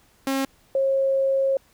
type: tone pair in turn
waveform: sawtooth / sine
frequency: 270.1 / 540.2 Hz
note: C#4 / C#5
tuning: -45 / -45 cents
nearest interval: octave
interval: 1200 cents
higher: second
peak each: -18 dBFS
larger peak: neither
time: 0.27-0.45 / 0.75-1.57 s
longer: second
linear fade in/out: 2 ms
effects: pink hiss -59 dBFS RMS until 1.73 s